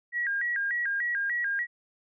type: tone with vibrato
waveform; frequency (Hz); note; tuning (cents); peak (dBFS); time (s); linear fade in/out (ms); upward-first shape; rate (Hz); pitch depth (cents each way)
sine; 1760; A6; 0; -26; 0.12-1.67; 50; square; 3.4; 150
effects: none